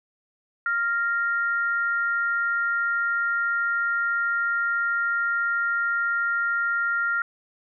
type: tone pair together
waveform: sine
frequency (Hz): 1396.9 / 1858.5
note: F6 / A#6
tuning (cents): 0 / -6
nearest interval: perfect fourth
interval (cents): 494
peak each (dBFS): -22 / -30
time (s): 0.66-7.22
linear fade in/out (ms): 2
effects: none